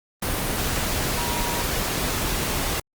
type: tone in noise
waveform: sine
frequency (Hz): 954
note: A#5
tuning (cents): +40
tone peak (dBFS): -30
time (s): 1.17-1.62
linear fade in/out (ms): 5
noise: pink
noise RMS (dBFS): -25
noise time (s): 0.22-2.8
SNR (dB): -8
effects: Opus 32 kbps